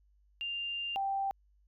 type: tone pair in turn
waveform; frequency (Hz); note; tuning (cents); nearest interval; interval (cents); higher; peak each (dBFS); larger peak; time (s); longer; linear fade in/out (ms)
sine; 2794 / 784; F7 / G5; 0 / 0; octave + minor seventh; 2200; first; -34 / -30; second; 0.41-0.96 / 0.96-1.31; first; 0
effects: added 50 Hz sine -64 dBFS peak until 1.67 s